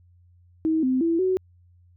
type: tone with pitch steps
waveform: sine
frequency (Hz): 318.7 / 258.1 / 332.6 / 373.3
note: D#4 / C4 / E4 / F#4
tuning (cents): +42 / -23 / +16 / +15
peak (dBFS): -19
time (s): 0.65-1.37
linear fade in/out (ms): 0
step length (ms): 180
effects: added 88 Hz sine -53 dBFS peak until 1.96 s